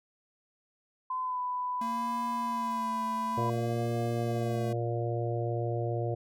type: tone with pitch glide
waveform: sine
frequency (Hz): 1021 to 995.4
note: C6 to B5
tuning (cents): -43 to +13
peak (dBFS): -30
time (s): 1.1-3.5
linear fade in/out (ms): 5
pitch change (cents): -44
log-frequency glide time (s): 1.21-1.4
type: tone with vibrato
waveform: square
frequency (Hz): 228.3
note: A#3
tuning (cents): -36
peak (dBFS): -37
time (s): 1.81-4.73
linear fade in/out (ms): 5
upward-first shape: sine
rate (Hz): 0.57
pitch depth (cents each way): 44
type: harmonic tone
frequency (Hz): 117.7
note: A#2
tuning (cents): +17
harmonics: 1 / 3 / 4 / 5 / 6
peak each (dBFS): -31 / -36 / -37 / -38 / -39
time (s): 3.37-6.15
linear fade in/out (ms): 10
effects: none